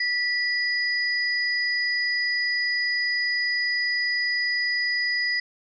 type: tone pair together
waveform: sine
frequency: 1960 / 4935 Hz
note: B6 / D#8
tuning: -14 / -15 cents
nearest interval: octave + major third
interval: 1599 cents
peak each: -23 / -28 dBFS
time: 0-5.4 s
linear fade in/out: 5 ms
effects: none